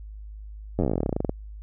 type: slowing click train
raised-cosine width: 2 ms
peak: -11 dBFS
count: 22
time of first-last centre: 0.79-1.294 s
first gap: 10 ms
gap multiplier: 1.08
effects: added 52 Hz sine -37 dBFS peak until 1.62 s